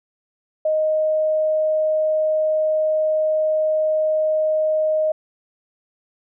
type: tone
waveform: sine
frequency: 622.3 Hz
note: D#5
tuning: in tune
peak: -16 dBFS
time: 0.65-5.12 s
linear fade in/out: 5 ms
effects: none